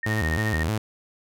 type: tone with tremolo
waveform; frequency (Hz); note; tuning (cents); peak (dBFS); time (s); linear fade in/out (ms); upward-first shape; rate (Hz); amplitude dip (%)
sine; 1844; A#6; -19; -24; 0.03-0.63; 2; triangle; 14; 80
type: tone with vibrato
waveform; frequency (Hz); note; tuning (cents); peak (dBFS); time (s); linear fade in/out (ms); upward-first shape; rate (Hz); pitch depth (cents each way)
sawtooth; 92.8; F#2; +6; -19; 0.06-0.78; 5; square; 3.2; 270
effects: none